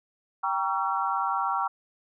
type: chord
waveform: sine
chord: G diminished seventh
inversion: none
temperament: just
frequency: 784 / 940.8 / 1128.9 / 1354.7 Hz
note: G5 / Bb5 / Db6 / Fb6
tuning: 0 / +16 / +31 / +47 cents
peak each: -30 dBFS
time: 0.43-1.68 s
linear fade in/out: 10 ms
effects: none